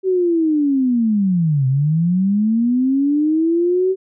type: linear two-way sweep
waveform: sine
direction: down then up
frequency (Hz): 383.5 to 128.5 to 383.5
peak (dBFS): -13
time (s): 0.03-3.96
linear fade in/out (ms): 50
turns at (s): 1.67
effects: none